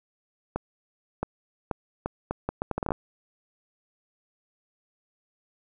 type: accelerating click train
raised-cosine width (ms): 1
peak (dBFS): -13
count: 14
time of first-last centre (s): 0.56-2.919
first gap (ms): 670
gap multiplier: 0.72
effects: none